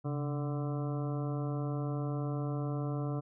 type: harmonic tone with a mistuned harmonic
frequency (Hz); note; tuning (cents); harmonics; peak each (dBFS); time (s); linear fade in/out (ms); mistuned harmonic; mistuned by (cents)
146.83; D3; 0; 1 / 2 / 3 / 4 / 5 / 7 / 8 / 9; -33 / -39 / -43 / -45 / -47 / -50 / -51 / -52; 0.04-3.21; 20; 1; -100
effects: none